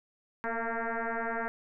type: tone with frequency modulation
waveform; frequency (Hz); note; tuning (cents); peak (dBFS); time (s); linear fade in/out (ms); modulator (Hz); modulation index
sine; 463; A#4; -12; -30; 0.44-1.48; 0; 229; 6
effects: none